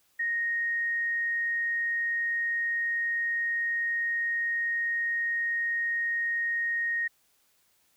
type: tone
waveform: sine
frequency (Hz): 1864.7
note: A#6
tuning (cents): 0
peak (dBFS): -26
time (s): 0.19-7.08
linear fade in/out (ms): 10
effects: white hiss -68 dBFS RMS until 7.96 s